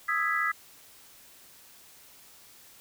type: chord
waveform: sine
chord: E major seventh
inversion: third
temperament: equal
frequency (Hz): 1244.5 / 1318.5 / 1661.2 / 1975.5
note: D#6 / E6 / G#6 / B6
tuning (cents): 0 / 0 / 0 / 0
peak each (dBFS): -31 / -32 / -31 / -29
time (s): 0.08-0.52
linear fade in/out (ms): 10
effects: white hiss -54 dBFS RMS until 2.8 s